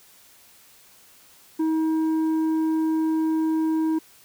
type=tone with tanh clipping; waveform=triangle; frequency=318.1 Hz; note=D#4; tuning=38 cents sharp; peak=-21 dBFS; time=1.59-3.99 s; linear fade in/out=10 ms; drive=10 dB; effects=white hiss -53 dBFS RMS until 4.24 s